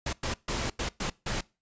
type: noise bursts at uneven times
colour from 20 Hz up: pink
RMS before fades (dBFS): -31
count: 6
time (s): 0.06-0.13 / 0.23-0.34 / 0.48-0.7 / 0.79-0.89 / 1-1.1 / 1.26-1.41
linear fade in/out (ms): 5
effects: noise-tail reverb RT60 0.3 s tail -23 dB re dry + resampled to 16000 Hz